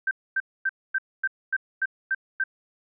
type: tone bursts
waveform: sine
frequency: 1560 Hz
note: G6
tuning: 9 cents flat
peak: -21 dBFS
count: 9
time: 0.07-2.439 s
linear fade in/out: 5 ms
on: 41 ms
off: 250 ms
effects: none